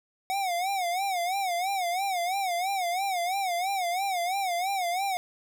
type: tone with vibrato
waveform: square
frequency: 740 Hz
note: F#5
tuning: in tune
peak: -27 dBFS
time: 0.3-5.17 s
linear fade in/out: 0 ms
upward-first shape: sine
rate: 3 Hz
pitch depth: 130 cents each way
effects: none